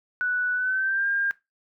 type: tone with pitch glide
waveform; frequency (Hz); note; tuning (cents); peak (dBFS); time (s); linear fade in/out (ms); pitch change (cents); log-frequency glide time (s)
sine; 1481 to 1605.7; F#6 to G6; +1 to +41; -22; 0.21-1.31; 0; +140; 0.54-1.07
effects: noise-tail reverb RT60 0.2 s tail -18 dB re dry